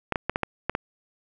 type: clicks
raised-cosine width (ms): 0.5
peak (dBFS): -9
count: 7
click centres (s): 0.123 / 0.158 / 0.296 / 0.359 / 0.433 / 0.696 / 0.751
effects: none